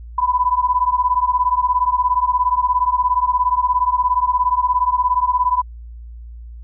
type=beating tone pair; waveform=sine; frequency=987.8 / 1004.8 Hz; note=B5 / B5; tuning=0 / +30 cents; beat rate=17 Hz; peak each=-17 dBFS; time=0.18-5.62 s; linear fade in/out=5 ms; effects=added 58 Hz sine -32 dBFS peak until 6.63 s